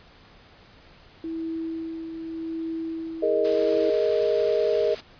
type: tone with tremolo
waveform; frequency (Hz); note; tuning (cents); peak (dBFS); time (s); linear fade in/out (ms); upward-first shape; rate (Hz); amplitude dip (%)
sine; 326; E4; -19; -27; 1.24-3.9; 2; sine; 0.85; 45
type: chord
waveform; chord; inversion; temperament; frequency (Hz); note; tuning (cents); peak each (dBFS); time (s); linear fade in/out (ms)
sine; Ab suspended second; none; equal; 415.3 / 466.2 / 622.3; Ab4 / Bb4 / Eb5; 0 / 0 / 0; -24; 3.22-4.95; 10
type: noise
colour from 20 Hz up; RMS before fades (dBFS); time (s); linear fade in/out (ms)
white; -37; 3.44-5.01; 10
effects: pink hiss -52 dBFS RMS until 5.19 s + resampled to 11025 Hz